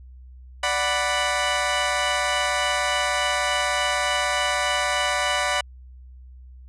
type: chord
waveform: 15% pulse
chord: B minor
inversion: first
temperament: equal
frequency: 587.3 / 740 / 987.8 Hz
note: D5 / F#5 / B5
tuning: 0 / 0 / 0 cents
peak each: -19 dBFS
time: 0.63-5.61 s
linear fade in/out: 5 ms
effects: added 63 Hz sine -41 dBFS peak until 6.68 s + resampled to 22050 Hz